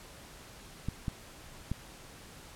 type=clicks; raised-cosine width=5 ms; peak=-20 dBFS; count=3; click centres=0.886 / 1.082 / 1.716 s; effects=pink hiss -51 dBFS RMS until 2.55 s + low-pass 12000 Hz 12 dB/octave